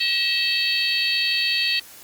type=harmonic tone with a mistuned harmonic; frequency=637 Hz; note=D#5; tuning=41 cents sharp; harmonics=3 / 4 / 5 / 6 / 7; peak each=-29 / -24 / -27 / -28 / -23 dBFS; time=0-1.8 s; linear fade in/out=10 ms; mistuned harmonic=4; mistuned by=+54 cents; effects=white hiss -44 dBFS RMS until 2.03 s + Opus 32 kbps